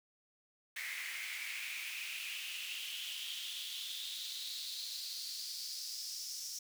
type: noise with high-pass filter sweep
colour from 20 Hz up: pink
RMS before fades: -43 dBFS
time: 0.76-6.59 s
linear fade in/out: 5 ms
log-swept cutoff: 2000 to 5600 Hz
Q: 5.3
effects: none